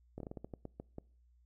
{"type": "slowing click train", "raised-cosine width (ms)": 2, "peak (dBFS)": -30, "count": 11, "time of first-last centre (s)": [0.18, 0.984], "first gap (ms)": 23, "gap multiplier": 1.26, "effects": ["noise-tail reverb RT60 0.5 s tail -25 dB re dry", "added 60 Hz sine -64 dBFS peak until 1.45 s"]}